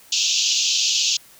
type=band-pass noise; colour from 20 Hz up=white; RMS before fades=-20 dBFS; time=0.12-1.17 s; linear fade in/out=5 ms; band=2600 to 6900 Hz; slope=96 dB/octave; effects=white hiss -49 dBFS RMS until 1.39 s